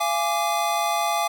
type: chord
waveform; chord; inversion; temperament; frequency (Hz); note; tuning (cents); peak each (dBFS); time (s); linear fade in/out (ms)
square; D diminished; first; equal with one note detuned; 685.3 / 830.6 / 1174.7; F5 / Ab5 / D6; -33 / 0 / 0; -26 / -26 / -27; 0-1.28; 10
effects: none